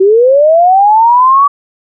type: linear sweep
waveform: sine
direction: up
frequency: 370 to 1149 Hz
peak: -3 dBFS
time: 0-1.48 s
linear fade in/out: 10 ms
effects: none